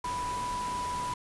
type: tone in noise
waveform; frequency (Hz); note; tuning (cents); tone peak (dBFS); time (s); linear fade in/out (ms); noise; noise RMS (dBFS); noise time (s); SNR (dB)
sine; 987.8; B5; 0; -31; 0.04-1.14; 5; pink; -40; 0.04-1.14; +6
effects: resampled to 24000 Hz